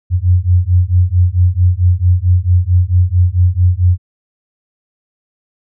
sine beating tone pair, 87.6 / 92.1 Hz, F2 / F#2, +6 / -7 cents, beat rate 4.5 Hz, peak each -11 dBFS, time 0.1-3.98 s, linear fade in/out 50 ms, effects none

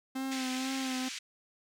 45% pulse tone with vibrato, 261.6 Hz, C4, in tune, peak -33 dBFS, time 0.15-1.09 s, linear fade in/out 10 ms, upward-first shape sine, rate 2.1 Hz, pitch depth 34 cents each way
pink band-pass noise, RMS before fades -41 dBFS, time 0.31-1.19 s, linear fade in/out 10 ms, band 1900 to 7600 Hz, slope 24 dB/octave
effects none

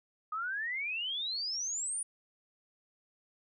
sine exponential sweep, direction up, 1231 to 9700 Hz, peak -33 dBFS, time 0.32-2.03 s, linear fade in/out 5 ms, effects none

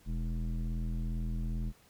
square tone with low-pass filter, 41.2 Hz, E1, in tune, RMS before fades -34 dBFS, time 0.05-1.73 s, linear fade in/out 50 ms, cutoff 200 Hz, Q 2.1, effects pink hiss -63 dBFS RMS until 1.89 s

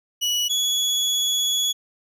30% pulse tone pair in turn, 2935 / 3379 Hz, F#7 / G#7, -15 / +29 cents, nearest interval major second, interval 244 cents, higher second, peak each -17 dBFS, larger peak neither, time 0.21-0.49 / 0.49-1.73 s, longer second, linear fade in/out 20 ms, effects resampled to 32000 Hz

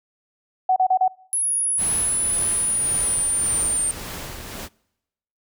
sine tone bursts, 747 Hz, F#5, 16 cents sharp, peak -14 dBFS, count 4, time 0.69-1.08 s, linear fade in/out 5 ms, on 72 ms, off 34 ms
sine linear sweep, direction down, 10548 to 8900 Hz, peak -19 dBFS, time 1.33-3.91 s, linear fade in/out 0 ms
pink noise with tremolo, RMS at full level -32 dBFS, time 1.77-4.69 s, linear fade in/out 50 ms, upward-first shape sine, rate 1.8 Hz, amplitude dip 40%
effects noise-tail reverb RT60 0.9 s tail -26 dB re dry

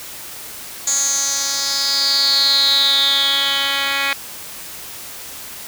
10% pulse tone with band-pass filter sweep, 277.2 Hz, C#4, in tune, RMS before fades -17 dBFS, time 0.87-4.13 s, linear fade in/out 2 ms, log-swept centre 6800 to 2600 Hz, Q 8.1, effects white hiss -33 dBFS RMS until 5.67 s

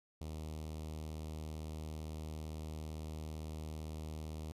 sawtooth tone with notch filter, 77.78 Hz, D#2, in tune, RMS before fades -44 dBFS, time 0.21-4.52 s, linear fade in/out 0 ms, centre 1600 Hz, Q 0.8, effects resampled to 32000 Hz

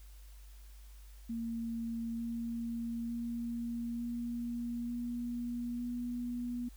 sine tone with pitch steps, 230 / 232.4 / 234.8 / 237.3 / 239.8 / 242.3 Hz, A#3 / A#3 / A#3 / A#3 / A#3 / B3, -23 / -5 / +13 / +31 / +49 / -33 cents, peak -35 dBFS, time 1.29-6.69 s, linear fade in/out 10 ms, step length 900 ms, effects added 50 Hz sine -50 dBFS peak until 6.76 s + white hiss -64 dBFS RMS until 6.76 s

